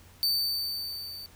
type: tone with level ramp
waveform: 45% pulse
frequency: 4570 Hz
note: D8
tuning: 48 cents flat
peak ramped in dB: -22 to -39 dBFS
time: 0.23-1.26 s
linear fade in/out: 0 ms
effects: added 88 Hz sine -56 dBFS peak until 1.35 s + pink hiss -56 dBFS RMS until 1.35 s